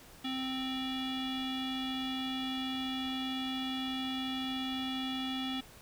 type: tone with low-pass filter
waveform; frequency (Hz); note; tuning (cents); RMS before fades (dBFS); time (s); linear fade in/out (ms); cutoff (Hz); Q
square; 261.6; C4; 0; -36; 0.24-5.61; 10; 3300; 8.9
effects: pink hiss -55 dBFS RMS until 5.81 s